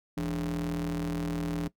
square ring-modulated tone, 62.4 Hz, B1, 19 cents sharp, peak -27 dBFS, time 0.17-1.68 s, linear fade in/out 5 ms, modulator 230 Hz, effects noise-tail reverb RT60 0.1 s tail -19 dB re dry

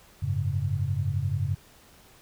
sine chord, F# suspended second, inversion none, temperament just, 92.5 / 104.06 / 138.75 Hz, F#2 / G#2 / C#3, 0 / +4 / +2 cents, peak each -29 dBFS, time 0.22-1.55 s, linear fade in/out 10 ms, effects pink hiss -55 dBFS RMS until 2.21 s

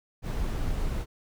brown noise, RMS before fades -29 dBFS, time 0.22-1.06 s, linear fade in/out 50 ms, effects none

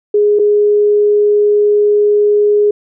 sine tone with dropouts, 415.3 Hz, G#4, in tune, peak -7 dBFS, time 0.14-2.71 s, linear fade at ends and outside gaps 5 ms, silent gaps 0.39-0.394 s, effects none

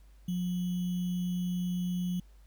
sine tone with sample-and-hold, 179 Hz, F3, 43 cents sharp, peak -29 dBFS, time 0.28-2.2 s, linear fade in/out 5 ms, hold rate 3150 Hz, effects added 50 Hz sine -53 dBFS peak until 2.46 s + pink hiss -69 dBFS RMS until 2.46 s

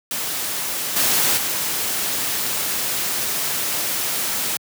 white noise with level steps, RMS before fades -25 / -18 / -23 dBFS, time 0.11-4.57 s, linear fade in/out 2 ms, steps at 0.96 / 1.37 s, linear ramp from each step 5 ms, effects high-pass 100 Hz 12 dB/octave

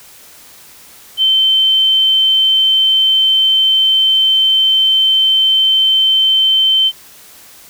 sine tone, 3093 Hz, G7, 24 cents flat, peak -8 dBFS, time 1.17-6.92 s, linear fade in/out 50 ms, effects white hiss -40 dBFS RMS until 7.69 s

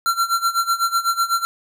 square tone with tremolo, 1365 Hz, F6, 40 cents flat, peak -15 dBFS, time 0.06-1.45 s, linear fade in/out 0 ms, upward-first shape sine, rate 8 Hz, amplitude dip 85%, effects none

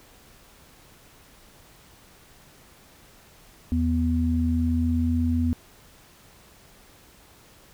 sine tone pair together, 82 / 245.7 Hz, E2 / B3, -9 / -9 cents, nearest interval octave + perfect fifth, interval 1900 cents, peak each -23 dBFS, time 3.72-5.53 s, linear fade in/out 0 ms, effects pink hiss -53 dBFS RMS until 7.73 s

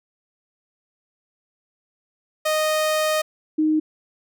sawtooth / sine tone pair in turn, 620 / 310 Hz, D#5 / D#4, -6 / -6 cents, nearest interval octave, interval 1200 cents, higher first, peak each -15 / -16 dBFS, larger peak first, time 2.45-3.22 / 3.58-3.8 s, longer first, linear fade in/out 10 ms, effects none

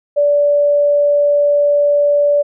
sine tone, 580 Hz, D5, 22 cents flat, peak -9 dBFS, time 0.16-2.43 s, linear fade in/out 20 ms, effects none

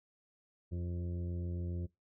harmonic tone with a mistuned harmonic, 87.31 Hz, F2, in tune, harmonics 1 / 2 / 3 / 4 / 5 / 6 / 7, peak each -36 / -43 / -53 / -48 / -60 / -58 / -63 dBFS, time 0.71-1.87 s, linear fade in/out 20 ms, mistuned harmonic 5, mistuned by -20 cents, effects noise-tail reverb RT60 0.2 s tail -22 dB re dry

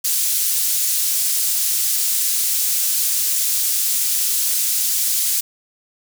pink high-pass noise, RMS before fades -19 dBFS, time 0.04-5.41 s, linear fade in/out 10 ms, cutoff 6900 Hz, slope 12 dB/octave, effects none

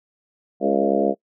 harmonic tone with a mistuned harmonic, 68.7 Hz, C#2, 15 cents flat, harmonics 3 / 4 / 5 / 6 / 7 / 8 / 9 / 10, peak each -25 / -25 / -25 / -25 / -25 / -25 / -25 / -25 dBFS, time 0.6-1.15 s, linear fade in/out 50 ms, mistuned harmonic 7, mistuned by -22 cents, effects noise-tail reverb RT60 0.1 s tail -25 dB re dry

